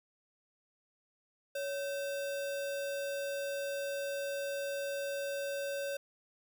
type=tone with sample-and-hold; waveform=sine; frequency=560 Hz; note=C#5; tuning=18 cents sharp; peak=-34 dBFS; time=1.55-5.97 s; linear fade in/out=5 ms; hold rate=2100 Hz; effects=none